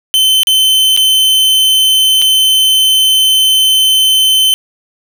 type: tone with dropouts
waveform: 45% pulse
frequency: 3070 Hz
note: G7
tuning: 37 cents flat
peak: -6 dBFS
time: 0.14-4.54 s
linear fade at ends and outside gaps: 0 ms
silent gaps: 0.433-0.471 / 0.965-0.974 / 2.218-2.222 s
effects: none